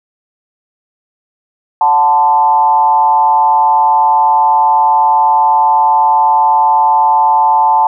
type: tone with frequency modulation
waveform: sine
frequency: 880 Hz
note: A5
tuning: in tune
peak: -6 dBFS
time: 1.81-7.87 s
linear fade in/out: 2 ms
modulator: 148 Hz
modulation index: 0.7
effects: none